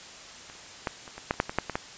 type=clicks; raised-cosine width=0.5 ms; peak=-30 / -12 / -27 / -24 / -9 / -30 / -7 / -17 / -8 / -16 / -12 dBFS; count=11; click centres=0.499 / 0.872 / 1.078 / 1.18 / 1.309 / 1.34 / 1.401 / 1.495 / 1.586 / 1.697 / 1.755 s; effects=white hiss -45 dBFS RMS until 1.97 s + resampled to 16000 Hz